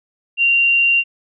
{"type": "tone", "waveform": "sine", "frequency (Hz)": 2767, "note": "F7", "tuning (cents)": -17, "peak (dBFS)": -11, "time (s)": [0.37, 1.04], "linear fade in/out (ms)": 50, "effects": []}